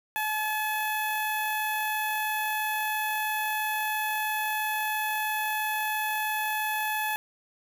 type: tone with notch filter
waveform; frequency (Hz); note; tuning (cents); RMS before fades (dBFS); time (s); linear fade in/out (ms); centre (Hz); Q
10% pulse; 857; A5; -46; -29; 0.16-7.16; 0; 4800; 0.52
effects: none